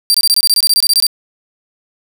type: tone bursts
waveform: sawtooth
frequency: 4699 Hz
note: D8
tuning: in tune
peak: -5 dBFS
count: 15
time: 0.1-1.067 s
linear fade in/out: 0 ms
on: 43 ms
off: 23 ms
effects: none